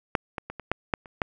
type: clicks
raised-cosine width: 0.5 ms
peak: -6 / -16 / -20 / -22 / -8 / -8 / -29 / -9 dBFS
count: 8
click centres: 0.152 / 0.382 / 0.5 / 0.597 / 0.716 / 0.938 / 1.058 / 1.218 s
effects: none